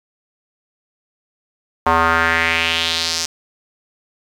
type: tone with band-pass filter sweep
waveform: square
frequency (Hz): 82.6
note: E2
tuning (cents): +4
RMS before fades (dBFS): -17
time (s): 1.86-3.26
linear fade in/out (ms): 5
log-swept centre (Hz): 990 to 5800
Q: 2.8
effects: 7-bit